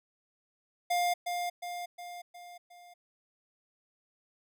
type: tone with echo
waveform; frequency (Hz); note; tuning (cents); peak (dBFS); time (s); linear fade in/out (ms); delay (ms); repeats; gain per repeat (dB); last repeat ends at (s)
square; 705; F5; +16; -27; 0.9-1.14; 10; 360; 5; -5; 2.94
effects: none

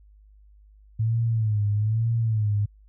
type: tone with vibrato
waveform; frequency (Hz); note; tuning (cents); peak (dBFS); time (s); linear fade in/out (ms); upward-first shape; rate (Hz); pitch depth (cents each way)
sine; 109.2; A2; -13; -20; 0.99-2.66; 10; sine; 1.1; 100
effects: added 51 Hz sine -50 dBFS peak until 2.88 s

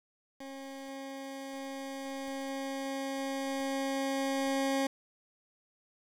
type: tone with level ramp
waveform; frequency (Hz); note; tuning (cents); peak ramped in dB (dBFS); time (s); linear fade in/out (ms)
20% pulse; 271.3; C#4; -37; -38 to -23; 0.4-4.87; 5
effects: low-pass 11000 Hz 12 dB/octave + 9-bit

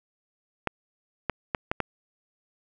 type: clicks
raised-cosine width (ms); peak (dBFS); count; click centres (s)
0.5; -10; 5; 0.673 / 1.297 / 1.548 / 1.715 / 1.803
effects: none

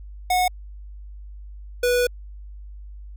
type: tone pair in turn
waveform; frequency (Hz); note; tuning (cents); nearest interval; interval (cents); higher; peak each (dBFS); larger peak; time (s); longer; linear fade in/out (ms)
square; 730 / 490.1; F#5 / B4; -24 / -13; perfect fifth; 689; first; -18; neither; 0.3-0.48 / 1.83-2.07; second; 5
effects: added 50 Hz sine -36 dBFS peak until 3.16 s

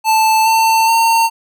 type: tone with pitch steps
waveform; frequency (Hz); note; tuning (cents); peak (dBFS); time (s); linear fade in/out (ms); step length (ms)
square; 880 / 895.4 / 911; A5 / A5 / A#5; 0 / +30 / -40; -10; 0.04-1.3; 50; 420
effects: none

